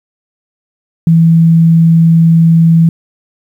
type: tone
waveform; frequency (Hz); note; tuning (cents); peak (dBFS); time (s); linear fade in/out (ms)
sine; 164.81; E3; 0; -3; 1.07-2.89; 2
effects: 7-bit